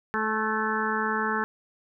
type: harmonic tone with a mistuned harmonic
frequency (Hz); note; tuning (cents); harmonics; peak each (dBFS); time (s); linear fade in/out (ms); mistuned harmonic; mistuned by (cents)
217.4; A3; -21; 1 / 2 / 4 / 5 / 6 / 7 / 8; -32 / -32 / -32 / -32 / -32 / -32 / -32; 0.14-1.44; 0; 6; +24
effects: none